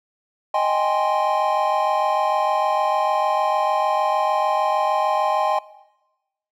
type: chord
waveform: triangle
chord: Ab major seventh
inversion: second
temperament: equal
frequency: 622.3 / 784 / 830.6 / 1046.5 Hz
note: Eb5 / G5 / Ab5 / C6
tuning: 0 / 0 / 0 / 0 cents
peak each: -21 dBFS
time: 0.54-5.59 s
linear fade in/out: 5 ms
effects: noise-tail reverb RT60 1.0 s tail -19 dB re dry